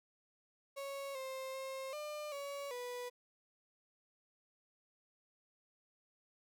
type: tone with pitch steps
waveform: 35% pulse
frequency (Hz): 553 / 527 / 532 / 600 / 563 / 491.5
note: C#5 / C5 / C5 / D5 / C#5 / B4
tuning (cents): -4 / +12 / +29 / +37 / +27 / -8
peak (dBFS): -40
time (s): 0.76-3.1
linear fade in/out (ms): 20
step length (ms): 390
effects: none